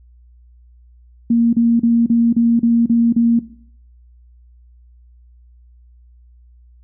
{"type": "tone bursts", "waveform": "sine", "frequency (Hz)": 233.1, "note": "A#3", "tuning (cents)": 0, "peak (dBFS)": -10, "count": 8, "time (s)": [1.3, 3.392], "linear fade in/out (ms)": 5, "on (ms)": 230, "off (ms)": 36, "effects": ["noise-tail reverb RT60 0.6 s tail -17 dB re dry", "added 60 Hz sine -44 dBFS peak until 6.83 s"]}